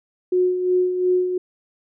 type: tone with tremolo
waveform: sine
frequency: 364.1 Hz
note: F#4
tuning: 28 cents flat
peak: -14 dBFS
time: 0.32-1.38 s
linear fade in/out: 5 ms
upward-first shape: sine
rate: 2.8 Hz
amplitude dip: 55%
effects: none